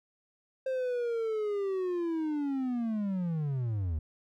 triangle linear sweep, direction down, 529 to 73.4 Hz, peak -27 dBFS, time 0.66-3.99 s, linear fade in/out 5 ms, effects none

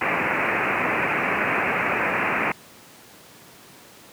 white low-pass noise, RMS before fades -23 dBFS, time 0.01-2.52 s, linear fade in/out 5 ms, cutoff 2600 Hz, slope 96 dB/octave, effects pink hiss -47 dBFS RMS until 4.12 s + high-pass 150 Hz 12 dB/octave

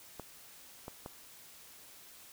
clicks, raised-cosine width 1 ms, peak -28 dBFS, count 3, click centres 0.197 / 0.881 / 1.061 s, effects white hiss -55 dBFS RMS until 2.32 s

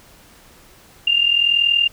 sine tone with amplitude modulation, 2800 Hz, F7, 4 cents sharp, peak -10 dBFS, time 1.07-1.88 s, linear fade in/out 5 ms, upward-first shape sine, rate 40.6 Hz, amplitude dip 70%, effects pink hiss -48 dBFS RMS until 1.92 s

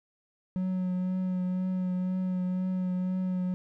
triangle tone with vibrato, 183.9 Hz, F#3, 10 cents flat, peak -25 dBFS, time 0.56-3.54 s, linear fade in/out 0 ms, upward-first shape triangle, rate 2 Hz, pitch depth 22 cents each way, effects none

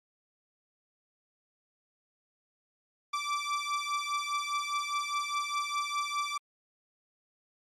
sawtooth beating tone pair, 1164 / 1168.9 Hz, D6 / D6, -16 / -9 cents, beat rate 4.9 Hz, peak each -30 dBFS, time 3.13-6.38 s, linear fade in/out 10 ms, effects low-pass 7000 Hz 12 dB/octave + Opus 48 kbps

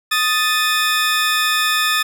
20% pulse tone pair together, 1245.2 / 1760 Hz, D#6 / A6, +1 / 0 cents, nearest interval tritone, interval 599 cents, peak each -13 dBFS, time 0.11-2.03 s, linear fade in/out 10 ms, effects none

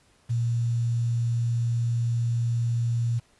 sine tone with quantisation, 117.8 Hz, A#2, 19 cents sharp, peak -22 dBFS, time 0.29-3.2 s, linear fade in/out 20 ms, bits 8, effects pink hiss -62 dBFS RMS until 3.39 s + resampled to 24000 Hz

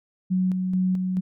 sine tone with tremolo, 185 Hz, F#3, in tune, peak -19 dBFS, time 0.3-1.21 s, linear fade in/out 20 ms, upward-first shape square, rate 2.3 Hz, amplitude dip 35%, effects none

